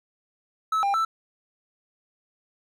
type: tone with pitch steps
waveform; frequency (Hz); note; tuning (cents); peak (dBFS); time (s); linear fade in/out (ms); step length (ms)
triangle; 1300 / 798 / 1325; E6 / G5 / E6; -24 / +31 / +9; -19; 0.72-1.05; 5; 110
effects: none